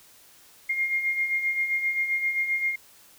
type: beating tone pair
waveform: sine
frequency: 2121 / 2128.6 Hz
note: C7 / C7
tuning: +23 / +29 cents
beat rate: 7.6 Hz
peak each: -32 / -24 dBFS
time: 0.69-2.76 s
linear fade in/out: 10 ms
effects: white hiss -54 dBFS RMS until 3.18 s